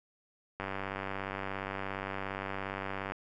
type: click train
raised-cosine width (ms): 0.5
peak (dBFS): -21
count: 246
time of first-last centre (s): 0.6-3.121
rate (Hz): 97.2
effects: none